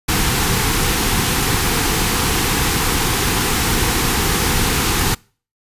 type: band-stop noise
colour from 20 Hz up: pink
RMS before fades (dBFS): -17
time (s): 0.08-5.15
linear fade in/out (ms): 10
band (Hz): 510 to 720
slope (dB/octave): 96
effects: noise-tail reverb RT60 0.4 s tail -25 dB re dry + resampled to 32000 Hz